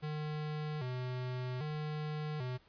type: tone with vibrato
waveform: square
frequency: 138.59 Hz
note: C#3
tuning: in tune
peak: -37 dBFS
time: 0.02-2.58 s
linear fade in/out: 20 ms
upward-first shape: square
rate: 0.63 Hz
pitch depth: 160 cents each way
effects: pink hiss -66 dBFS RMS until 2.68 s + resampled to 11025 Hz